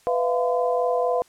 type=tone cluster; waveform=sine; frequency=497.8 / 651 / 695 / 1018 Hz; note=B4 / E5 / F5 / C6; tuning=+14 / -22 / -9 / -48 cents; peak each=-22 / -30 / -24 / -30 dBFS; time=0.07-1.22 s; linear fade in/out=0 ms; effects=white hiss -57 dBFS RMS until 1.28 s + low-pass 10000 Hz 12 dB/octave